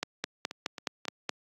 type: two click trains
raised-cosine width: 0.2 ms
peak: -12 / -21 dBFS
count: 7 / 4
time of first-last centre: 0.03-1.293 / 0.24-1.053 s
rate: 4.75 / 3.69 Hz
effects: high-pass 200 Hz 12 dB/octave + Opus 48 kbps